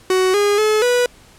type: tone with pitch steps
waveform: 45% pulse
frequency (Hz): 372.8 / 409.4 / 429.4 / 490.2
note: F#4 / G#4 / A4 / B4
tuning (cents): +13 / -25 / -42 / -13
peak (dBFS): -13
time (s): 0.1-1.06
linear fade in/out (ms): 2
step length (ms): 240
effects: pink hiss -47 dBFS RMS until 1.38 s + low-pass 11000 Hz 12 dB/octave